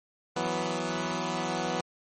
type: chord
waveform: 10% pulse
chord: E suspended second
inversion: none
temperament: equal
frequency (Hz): 164.81 / 185 / 246.9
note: E3 / F#3 / B3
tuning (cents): 0 / 0 / 0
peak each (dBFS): -25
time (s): 0.36-1.81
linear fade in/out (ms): 5
effects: MP3 32 kbps